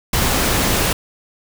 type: noise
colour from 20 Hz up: pink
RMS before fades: -17 dBFS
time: 0.13-0.93 s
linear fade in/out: 5 ms
effects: none